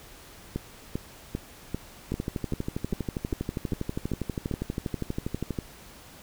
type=two click trains; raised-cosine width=3 ms; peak=-16 / -16 dBFS; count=11 / 44; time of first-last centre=0.56-4.513 / 2.12-5.588 s; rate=2.53 / 12.4 Hz; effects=pink hiss -49 dBFS RMS until 6.22 s